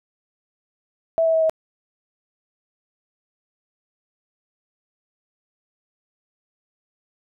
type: tone with pitch steps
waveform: sine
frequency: 656 / 650.3 / 644.7 / 639.2 Hz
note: E5 / E5 / E5 / D#5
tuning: -9 / -24 / -39 / +47 cents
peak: -15 dBFS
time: 1.18-1.496 s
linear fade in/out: 0 ms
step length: 79 ms
effects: none